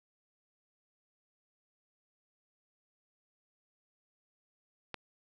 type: click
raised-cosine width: 0.3 ms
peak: -22 dBFS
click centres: 4.943 s
effects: none